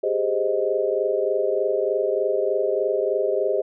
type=chord; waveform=sine; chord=Ab major seventh; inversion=third; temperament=equal; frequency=392 / 415.3 / 523.3 / 622.3 Hz; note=G4 / Ab4 / C5 / Eb5; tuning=0 / 0 / 0 / 0 cents; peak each=-25 dBFS; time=0.03-3.62 s; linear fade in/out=10 ms; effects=none